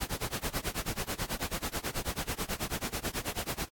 pink noise with tremolo, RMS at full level -32 dBFS, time 0-3.69 s, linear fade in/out 20 ms, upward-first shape sine, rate 9.2 Hz, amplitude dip 95%, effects AAC 64 kbps

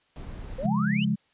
brown noise, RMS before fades -38 dBFS, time 0.16-0.66 s, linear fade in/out 0 ms
sine exponential sweep, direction up, 493.9 to 3147 Hz, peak -30 dBFS, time 0.58-1.05 s, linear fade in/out 10 ms
sine chord, Db major, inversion none, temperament equal, 138.59 / 174.61 / 207.7 Hz, Db3 / F3 / Ab3, 0 / 0 / 0 cents, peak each -29 / -28 / -24 dBFS, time 0.63-1.16 s, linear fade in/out 20 ms
effects white hiss -66 dBFS RMS until 1.33 s + resampled to 8000 Hz

